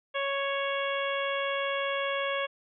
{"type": "harmonic tone", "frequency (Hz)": 554.4, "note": "C#5", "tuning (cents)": 0, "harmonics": [1, 2, 3, 4, 5, 6], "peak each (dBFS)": [-31, -34, -36, -37, -38, -39], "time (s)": [0.14, 2.47], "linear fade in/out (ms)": 20, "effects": []}